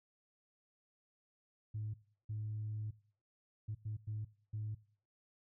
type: tone bursts at uneven times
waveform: sine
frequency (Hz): 107.3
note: A2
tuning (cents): -43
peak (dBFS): -37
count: 6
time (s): 1.74-1.94 / 2.29-2.91 / 3.68-3.75 / 3.85-3.97 / 4.07-4.25 / 4.53-4.75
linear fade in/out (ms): 10
effects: noise-tail reverb RT60 0.5 s tail -19 dB re dry + tanh soft clip ceiling -34 dBFS